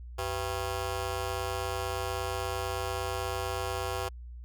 15% pulse ring-modulated tone, 293.7 Hz, D4, in tune, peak -22 dBFS, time 0.18-4.09 s, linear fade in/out 10 ms, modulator 205 Hz, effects added 60 Hz sine -41 dBFS peak until 4.44 s

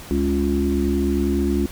harmonic tone with a mistuned harmonic, 69.8 Hz, C#2, 13 cents sharp, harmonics 1 / 3 / 4 / 5, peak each -23 / -23 / -23 / -23 dBFS, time 0.11-1.66 s, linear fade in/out 0 ms, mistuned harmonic 3, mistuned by -23 cents, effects pink hiss -39 dBFS RMS until 1.71 s

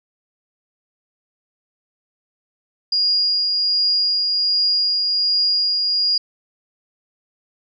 sine tone with tremolo, 4853 Hz, D#8, 44 cents flat, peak -14 dBFS, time 2.92-6.18 s, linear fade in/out 5 ms, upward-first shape triangle, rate 1.3 Hz, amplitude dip 30%, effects none

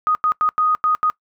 sine tone bursts at uneven times, 1244.5 Hz, D#6, in tune, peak -14 dBFS, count 6, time 0.07-0.15 / 0.24-0.32 / 0.41-0.49 / 0.58-0.75 / 0.84-0.95 / 1.03-1.1 s, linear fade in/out 0 ms, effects noise-tail reverb RT60 0.1 s tail -22 dB re dry

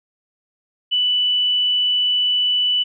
sine tone, 2975 Hz, F#7, 9 cents sharp, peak -15 dBFS, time 0.91-2.84 s, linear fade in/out 20 ms, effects none

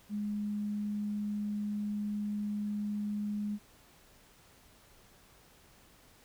sine tone, 207.7 Hz, G#3, in tune, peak -32 dBFS, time 0.09-3.59 s, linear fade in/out 50 ms, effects pink hiss -61 dBFS RMS until 6.24 s

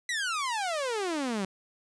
sawtooth exponential sweep, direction down, 2008 to 185.3 Hz, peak -25 dBFS, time 0.09-1.45 s, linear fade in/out 2 ms, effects resampled to 22050 Hz + 10-bit

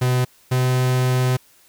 45% pulse tone pair in turn, 126.2 / 127.45 Hz, B2 / C3, +38 / -45 cents, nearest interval unison, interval 17 cents, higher second, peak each -16 dBFS, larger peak neither, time 0.01-0.25 / 0.51-1.37 s, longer second, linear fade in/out 10 ms, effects white hiss -54 dBFS RMS until 1.68 s

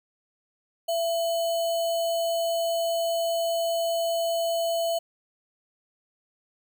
sine tone with sample-and-hold, 670 Hz, E5, 28 cents sharp, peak -23 dBFS, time 0.88-4.99 s, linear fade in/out 10 ms, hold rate 3675 Hz, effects none

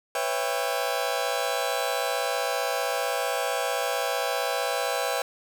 sawtooth chord, C# half-diminished seventh, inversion third, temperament just, 498.9 / 554.4 / 665.2 / 798.3 Hz, B4 / C#5 / E5 / G5, +17 / 0 / +16 / +31 cents, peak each -27 dBFS, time 0.15-5.22 s, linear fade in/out 2 ms, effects none

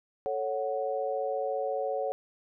sine chord, F# minor, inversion first, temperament equal, 440 / 554.4 / 740 Hz, A4 / C#5 / F#5, 0 / 0 / 0 cents, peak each -34 / -31 / -34 dBFS, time 0.26-2.12 s, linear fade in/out 0 ms, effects none

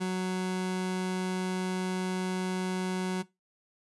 30% pulse tone, 185 Hz, F#3, in tune, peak -26 dBFS, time 0-3.23 s, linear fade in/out 20 ms, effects noise-tail reverb RT60 0.2 s tail -19 dB re dry + resampled to 24000 Hz

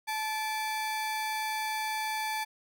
35% pulse tone pair together, 869.2 / 2330 Hz, A5 / D7, -21 / -14 cents, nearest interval octave + perfect fourth, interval 1707 cents, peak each -30 / -35 dBFS, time 0.07-2.45 s, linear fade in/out 20 ms, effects none

